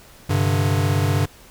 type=chord; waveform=square; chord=G suspended fourth; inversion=none; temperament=equal; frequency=98 / 130.81 / 146.83 Hz; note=G2 / C3 / D3; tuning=0 / 0 / 0 cents; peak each=-20 / -25 / -23 dBFS; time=0.29-1.26 s; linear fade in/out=10 ms; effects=pink hiss -47 dBFS RMS until 1.5 s